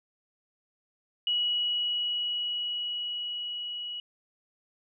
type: tone with level ramp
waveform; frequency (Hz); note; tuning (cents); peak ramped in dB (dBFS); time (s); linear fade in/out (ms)
sine; 2920; F#7; -24; -24 to -34; 1.27-4; 2
effects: none